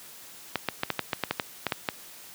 clicks, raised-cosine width 0.3 ms, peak -9 dBFS, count 12, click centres 0.557 / 0.687 / 0.834 / 0.903 / 0.993 / 1.132 / 1.237 / 1.31 / 1.398 / 1.667 / 1.722 / 1.888 s, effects white hiss -47 dBFS RMS until 2.34 s + high-pass 100 Hz 12 dB/octave

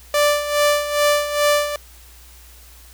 sawtooth tone with tremolo, 587.3 Hz, D5, in tune, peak -9 dBFS, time 0.14-1.76 s, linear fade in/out 2 ms, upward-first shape sine, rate 2.4 Hz, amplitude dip 70%, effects added 60 Hz sine -44 dBFS peak until 2.93 s + white hiss -47 dBFS RMS until 2.93 s

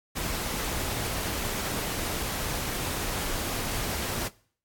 pink noise, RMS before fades -31 dBFS, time 0.15-4.29 s, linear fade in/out 20 ms, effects noise-tail reverb RT60 0.5 s tail -21 dB re dry + AAC 64 kbps

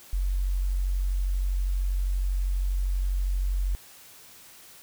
sine tone, 46.25 Hz, F#1, in tune, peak -23 dBFS, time 0.13-3.75 s, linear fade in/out 0 ms, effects white hiss -50 dBFS RMS until 4.82 s

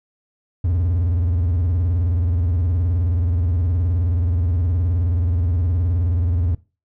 triangle tone with vibrato, 86.4 Hz, F2, 18 cents flat, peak -14 dBFS, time 0.64-6.55 s, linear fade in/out 5 ms, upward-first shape square, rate 19 Hz, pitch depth 130 cents each way, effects noise-tail reverb RT60 0.3 s tail -20 dB re dry

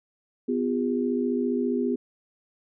sine tone cluster, 250.1 / 350 / 404.8 Hz, B3 / F4 / G#4, +22 / +4 / -44 cents, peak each -25 / -30 / -28 dBFS, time 0.48-1.96 s, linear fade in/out 10 ms, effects none

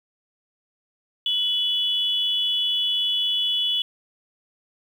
sine tone pair together, 2976 / 3401 Hz, F#7 / G#7, +9 / +40 cents, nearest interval major second, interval 231 cents, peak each -23 dBFS, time 1.26-3.82 s, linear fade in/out 2 ms, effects 8-bit

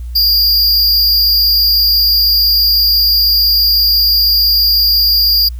square tone with amplitude modulation, 4785 Hz, D8, 32 cents sharp, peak -6 dBFS, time 0.15-5.49 s, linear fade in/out 10 ms, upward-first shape sine, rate 264 Hz, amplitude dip 55%, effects added 60 Hz sine -21 dBFS peak until 5.59 s + white hiss -50 dBFS RMS until 5.59 s

